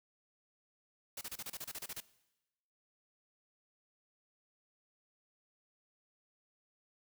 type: noise bursts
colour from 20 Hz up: white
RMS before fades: -43 dBFS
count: 12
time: 1.17-2.004 s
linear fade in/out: 5 ms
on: 42 ms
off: 30 ms
effects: noise-tail reverb RT60 1.0 s tail -19 dB re dry